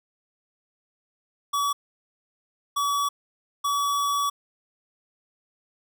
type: tone bursts at uneven times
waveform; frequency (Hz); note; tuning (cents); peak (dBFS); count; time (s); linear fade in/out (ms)
square; 1139; C#6; +47; -23; 3; 1.53-1.73 / 2.76-3.09 / 3.64-4.3; 10
effects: none